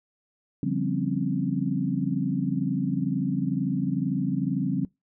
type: tone cluster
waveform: sine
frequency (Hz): 141.3 / 172.5 / 194.6 / 254.8 / 274.8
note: C#3 / F3 / G3 / C4 / C#4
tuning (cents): +34 / -21 / -12 / -46 / -15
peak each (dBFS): -30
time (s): 0.63-4.85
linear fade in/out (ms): 2
effects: noise-tail reverb RT60 0.2 s tail -23 dB re dry